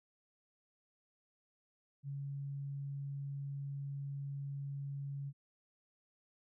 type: tone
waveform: sine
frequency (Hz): 140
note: C#3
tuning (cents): +18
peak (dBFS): -39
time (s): 2.03-5.33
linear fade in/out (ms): 50
effects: none